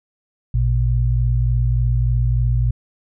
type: tone pair together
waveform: sine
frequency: 56.63 / 120 Hz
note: A#1 / B2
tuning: -49 / -49 cents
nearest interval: octave + minor second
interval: 1300 cents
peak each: -17 dBFS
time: 0.54-2.71 s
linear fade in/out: 5 ms
effects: none